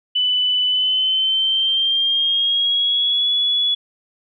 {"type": "tone with pitch glide", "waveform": "sine", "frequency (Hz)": [2992, 3397], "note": ["F#7", "G#7"], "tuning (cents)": [19, 38], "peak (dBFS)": -15, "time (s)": [0.15, 3.75], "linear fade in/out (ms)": 10, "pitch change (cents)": 219, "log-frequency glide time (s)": [0.64, 3.29], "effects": []}